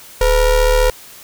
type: ring-modulated tone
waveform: square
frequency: 233.5 Hz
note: A#3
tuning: 3 cents sharp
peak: -8 dBFS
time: 0.21-0.9 s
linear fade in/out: 2 ms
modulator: 271 Hz
effects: white hiss -39 dBFS RMS until 1.23 s